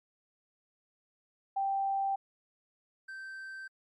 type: tone pair in turn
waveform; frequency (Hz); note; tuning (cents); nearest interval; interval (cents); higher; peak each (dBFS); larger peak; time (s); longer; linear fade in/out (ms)
sine / triangle; 784 / 1556.3; G5 / G6; 0 / -13; octave; 1187; second; -28 / -39; first; 1.56-2.16 / 3.08-3.68; neither; 10
effects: MP3 48 kbps